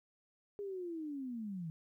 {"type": "linear sweep", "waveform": "sine", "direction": "down", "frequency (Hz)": [412.4, 155.2], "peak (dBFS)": -39, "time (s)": [0.59, 1.7], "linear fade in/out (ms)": 0, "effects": ["13-bit"]}